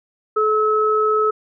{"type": "tone pair together", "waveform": "sine", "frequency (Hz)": [430.2, 1293], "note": ["A4", "E6"], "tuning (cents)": [-39, -34], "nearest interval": "octave + perfect fifth", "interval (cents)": 1905, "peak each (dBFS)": -17, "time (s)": [0.36, 1.31], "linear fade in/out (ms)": 10, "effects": []}